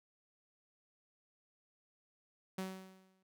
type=tone with exponential decay; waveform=sawtooth; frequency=188.7 Hz; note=F#3; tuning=34 cents sharp; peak=-33 dBFS; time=2.58-3.23 s; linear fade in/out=5 ms; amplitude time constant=140 ms; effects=none